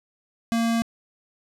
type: tone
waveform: square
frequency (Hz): 230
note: A#3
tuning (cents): -23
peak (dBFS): -21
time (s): 0.52-0.82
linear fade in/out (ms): 0
effects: low-pass 12000 Hz 12 dB/octave